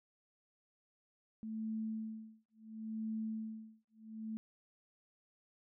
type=tone with tremolo; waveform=sine; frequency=220 Hz; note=A3; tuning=in tune; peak=-36 dBFS; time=1.43-4.37 s; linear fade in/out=0 ms; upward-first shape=sine; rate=0.72 Hz; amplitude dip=100%; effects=none